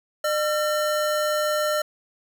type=tone pair together; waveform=square; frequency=604.5 / 1357 Hz; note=D5 / E6; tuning=+50 / +50 cents; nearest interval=octave + major second; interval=1400 cents; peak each=-23 / -28 dBFS; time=0.24-1.82 s; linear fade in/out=5 ms; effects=none